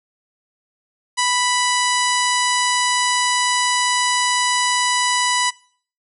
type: harmonic tone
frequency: 987.8 Hz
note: B5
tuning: in tune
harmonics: 1 / 2 / 3 / 4 / 5 / 6 / 7 / 8 / 9 / 10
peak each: -20 / -23 / -25 / -26 / -27 / -28 / -28 / -29 / -30 / -30 dBFS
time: 1.17-5.51 s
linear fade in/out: 20 ms
effects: noise-tail reverb RT60 0.5 s tail -22 dB re dry